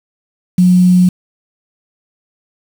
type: tone with quantisation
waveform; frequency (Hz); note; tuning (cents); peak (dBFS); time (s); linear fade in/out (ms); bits
sine; 180.8; F#3; -40; -5; 0.58-1.09; 5; 5
effects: none